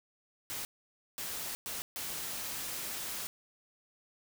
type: noise bursts at uneven times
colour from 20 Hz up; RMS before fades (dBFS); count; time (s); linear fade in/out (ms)
white; -39; 4; 0.5-0.65 / 1.18-1.55 / 1.66-1.82 / 1.96-3.27; 0
effects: none